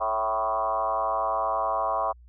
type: tone with frequency modulation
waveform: sine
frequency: 880 Hz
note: A5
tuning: in tune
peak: -23 dBFS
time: 0-2.13 s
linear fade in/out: 20 ms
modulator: 109 Hz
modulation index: 2.7
effects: added 60 Hz sine -48 dBFS peak until 2.28 s